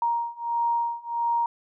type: beating tone pair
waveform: sine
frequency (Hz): 937 / 938.5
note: A#5 / A#5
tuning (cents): +9 / +11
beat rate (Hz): 1.5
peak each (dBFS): -27 / -26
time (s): 0.02-1.46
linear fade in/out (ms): 2
effects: none